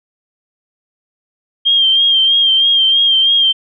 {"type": "tone with vibrato", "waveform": "sine", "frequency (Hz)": 3193, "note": "G7", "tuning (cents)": 31, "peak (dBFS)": -8, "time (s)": [1.65, 3.53], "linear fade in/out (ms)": 20, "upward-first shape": "sine", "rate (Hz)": 3.1, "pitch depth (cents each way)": 40, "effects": []}